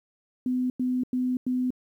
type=tone bursts; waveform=sine; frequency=252.4 Hz; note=B3; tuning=38 cents sharp; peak=-23 dBFS; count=4; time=0.46-1.705 s; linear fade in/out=2 ms; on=240 ms; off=95 ms; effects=10-bit